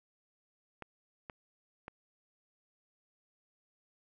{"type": "clicks", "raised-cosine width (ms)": 0.5, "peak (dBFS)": -28, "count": 3, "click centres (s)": [0.823, 1.298, 1.881], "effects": []}